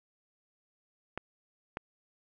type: clicks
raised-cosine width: 0.5 ms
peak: -20 dBFS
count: 2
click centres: 1.176 / 1.771 s
effects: none